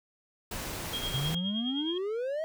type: noise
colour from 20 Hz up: pink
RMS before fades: -37 dBFS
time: 0.51-1.35 s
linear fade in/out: 5 ms
type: tone with tremolo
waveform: sine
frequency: 3248 Hz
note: G#7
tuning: 39 cents flat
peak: -31 dBFS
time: 0.93-1.98 s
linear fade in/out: 5 ms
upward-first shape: sine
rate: 9.6 Hz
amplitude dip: 65%
type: exponential sweep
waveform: triangle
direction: up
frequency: 129.4 to 652 Hz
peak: -28 dBFS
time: 1.14-2.44 s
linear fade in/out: 0 ms
effects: none